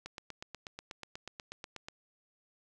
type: click train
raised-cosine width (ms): 0.2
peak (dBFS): -25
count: 16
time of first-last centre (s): 0.06-1.885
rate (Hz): 8.22
effects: none